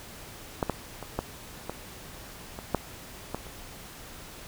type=clicks; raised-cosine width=1 ms; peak=-11 / -12 / -23 / -13 / -18 / -23 / -9 / -16 / -30 dBFS; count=9; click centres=0.628 / 0.697 / 1.027 / 1.19 / 1.696 / 2.589 / 2.747 / 3.346 / 3.467 s; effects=pink hiss -45 dBFS RMS until 4.47 s